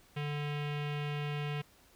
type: tone with low-pass filter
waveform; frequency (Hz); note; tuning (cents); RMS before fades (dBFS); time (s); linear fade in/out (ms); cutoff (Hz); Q
square; 146.83; D3; 0; -36; 0.16-1.62; 10; 2800; 3.2
effects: pink hiss -63 dBFS RMS until 1.95 s